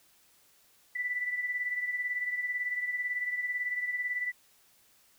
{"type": "beating tone pair", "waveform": "sine", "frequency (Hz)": [1975.5, 1993.5], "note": ["B6", "B6"], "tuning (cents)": [0, 16], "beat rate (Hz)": 18, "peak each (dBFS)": [-31, -38], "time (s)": [0.95, 4.32], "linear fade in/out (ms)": 10, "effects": ["white hiss -64 dBFS RMS until 5.18 s"]}